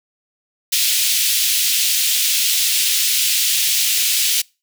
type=high-pass noise; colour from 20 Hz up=pink; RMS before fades=-17 dBFS; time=0.72-4.42 s; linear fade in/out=10 ms; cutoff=2800 Hz; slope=24 dB/octave; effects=noise-tail reverb RT60 0.3 s tail -26 dB re dry